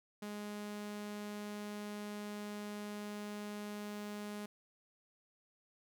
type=tone; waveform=sawtooth; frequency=207.7 Hz; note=G#3; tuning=in tune; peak=-38 dBFS; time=0.22-4.46 s; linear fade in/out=5 ms; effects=none